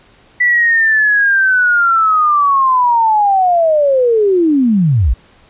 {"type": "linear sweep", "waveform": "sine", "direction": "down", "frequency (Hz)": [1975.5, 46.36], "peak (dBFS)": -8, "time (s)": [0.4, 5.14], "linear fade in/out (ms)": 10, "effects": ["pink hiss -47 dBFS RMS until 5.49 s", "resampled to 8000 Hz"]}